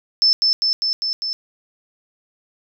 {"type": "tone with echo", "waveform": "sine", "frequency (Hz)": 5274, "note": "E8", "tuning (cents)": 0, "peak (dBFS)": -11, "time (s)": [0.22, 0.33], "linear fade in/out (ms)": 0, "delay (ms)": 200, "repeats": 5, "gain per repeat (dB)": -2, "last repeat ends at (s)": 1.33, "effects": []}